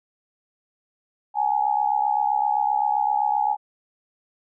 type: tone with amplitude modulation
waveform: sine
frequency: 835 Hz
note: G#5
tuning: 9 cents sharp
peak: -15 dBFS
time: 1.34-3.57 s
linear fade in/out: 50 ms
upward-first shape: sine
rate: 67.7 Hz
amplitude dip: 85%
effects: none